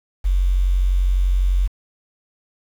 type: tone with quantisation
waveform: sine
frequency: 45.91 Hz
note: F#1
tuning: 13 cents flat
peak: -14 dBFS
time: 0.24-1.68 s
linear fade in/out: 20 ms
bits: 7
effects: none